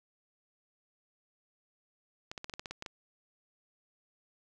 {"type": "clicks", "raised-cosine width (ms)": 0.2, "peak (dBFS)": -23, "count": 10, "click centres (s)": [2.315, 2.378, 2.444, 2.497, 2.538, 2.595, 2.658, 2.71, 2.824, 2.862], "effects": []}